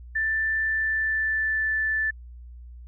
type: tone with pitch glide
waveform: sine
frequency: 1769 to 1755.8 Hz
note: A6 to A6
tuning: +9 to -4 cents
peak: -22 dBFS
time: 0.15-2.11 s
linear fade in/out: 10 ms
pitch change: -13 cents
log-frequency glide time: 0.59-1.71 s
effects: added 60 Hz sine -40 dBFS peak until 2.87 s